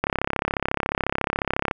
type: click train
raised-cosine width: 0.5 ms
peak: -6 dBFS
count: 58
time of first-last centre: 0.04-1.712 s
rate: 34.1 Hz
effects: none